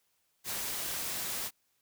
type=noise; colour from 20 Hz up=white; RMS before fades=-36 dBFS; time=0.44-1.51 s; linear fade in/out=50 ms; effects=white hiss -75 dBFS RMS until 1.81 s